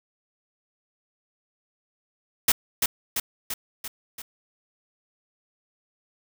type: noise with echo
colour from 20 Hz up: white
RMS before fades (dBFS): -18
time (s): 2.48-2.52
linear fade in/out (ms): 5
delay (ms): 340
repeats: 5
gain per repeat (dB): -4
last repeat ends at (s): 4.22
effects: none